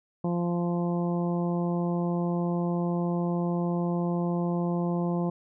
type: harmonic tone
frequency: 173.6 Hz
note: F3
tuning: 10 cents flat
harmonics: 1 / 2 / 3 / 4 / 5 / 6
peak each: -26 / -32 / -36 / -38 / -40 / -42 dBFS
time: 0.24-5.3 s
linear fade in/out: 5 ms
effects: none